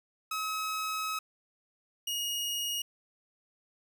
sawtooth tone pair in turn, 1280 / 2874 Hz, D#6 / F7, +49 / +49 cents, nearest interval octave + major second, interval 1400 cents, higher second, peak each -28 dBFS, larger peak neither, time 0.31-1.19 / 2.07-2.82 s, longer first, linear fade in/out 5 ms, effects none

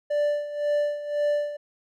triangle tone with tremolo, 587.3 Hz, D5, in tune, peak -18 dBFS, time 0.1-1.57 s, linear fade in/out 10 ms, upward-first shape sine, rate 1.9 Hz, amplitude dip 75%, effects none

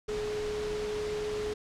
sine tone in noise, 422.3 Hz, G#4, 29 cents sharp, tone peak -31 dBFS, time 0.08-1.54 s, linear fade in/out 10 ms, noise pink, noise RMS -40 dBFS, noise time 0.08-1.54 s, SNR +6 dB, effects low-pass 6000 Hz 12 dB/octave

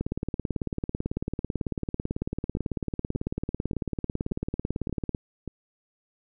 two click trains, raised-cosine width 3 ms, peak -20 / -15 dBFS, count 6 / 94, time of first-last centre 2.57-5.477 / 0.01-5.148 s, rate 1.72 / 18.1 Hz, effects none

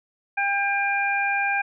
harmonic tone, 800 Hz, G5, 35 cents sharp, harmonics 1 / 2 / 3, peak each -25 / -25 / -25 dBFS, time 0.37-1.62 s, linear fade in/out 10 ms, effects none

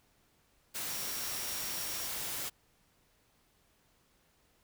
sine tone in noise, 5600 Hz, F8, 4 cents sharp, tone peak -44 dBFS, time 0.89-2.08 s, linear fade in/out 20 ms, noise white, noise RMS -38 dBFS, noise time 0.74-2.5 s, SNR -9 dB, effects pink hiss -70 dBFS RMS until 4.63 s

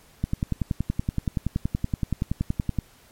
click train, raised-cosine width 5 ms, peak -11 dBFS, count 28, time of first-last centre 0.24-2.787 s, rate 10.6 Hz, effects pink hiss -55 dBFS RMS until 3.11 s + MP3 64 kbps

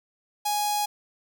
sawtooth tone with notch filter, 830.6 Hz, G#5, in tune, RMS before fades -26 dBFS, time 0.45-0.86 s, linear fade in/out 10 ms, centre 1800 Hz, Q 0.58, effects none

